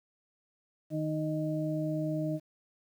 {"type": "harmonic tone", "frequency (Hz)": 155.1, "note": "D#3", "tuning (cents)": -5, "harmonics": [1, 2, 4], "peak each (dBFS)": [-33, -33, -36], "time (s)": [0.9, 2.4], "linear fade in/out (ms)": 50, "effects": ["10-bit"]}